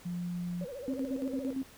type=tone; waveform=sine; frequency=175.9 Hz; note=F3; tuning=13 cents sharp; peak=-33 dBFS; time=0.05-0.65 s; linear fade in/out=10 ms
type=tone with vibrato; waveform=sine; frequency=525 Hz; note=C5; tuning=6 cents sharp; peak=-39 dBFS; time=0.61-1.53 s; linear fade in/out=2 ms; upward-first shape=sine; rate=14 Hz; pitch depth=170 cents each way
type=tone with tremolo; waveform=sine; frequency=266.1 Hz; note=C4; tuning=29 cents sharp; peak=-30 dBFS; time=0.88-1.63 s; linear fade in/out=0 ms; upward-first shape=square; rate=8.8 Hz; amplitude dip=60%
effects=pink hiss -55 dBFS RMS until 1.77 s